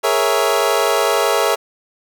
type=chord; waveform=25% pulse; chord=A# half-diminished seventh; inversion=third; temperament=equal; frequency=415.3 / 466.2 / 554.4 / 659.3 Hz; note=G#4 / A#4 / C#5 / E5; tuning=0 / 0 / 0 / 0 cents; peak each=-16 dBFS; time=0.03-1.56 s; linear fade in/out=20 ms; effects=none